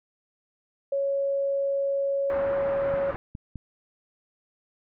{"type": "tone", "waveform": "sine", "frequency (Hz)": 554.4, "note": "C#5", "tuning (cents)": 0, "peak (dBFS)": -23, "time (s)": [0.92, 3.11], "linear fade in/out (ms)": 5}
{"type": "low-pass noise", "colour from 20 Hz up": "white", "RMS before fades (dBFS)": -36, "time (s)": [2.3, 3.16], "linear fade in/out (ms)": 0, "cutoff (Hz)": 1500, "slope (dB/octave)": 24}
{"type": "click train", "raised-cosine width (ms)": 5, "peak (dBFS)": -24, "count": 4, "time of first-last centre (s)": [2.94, 3.557], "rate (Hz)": 4.86}
{"effects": []}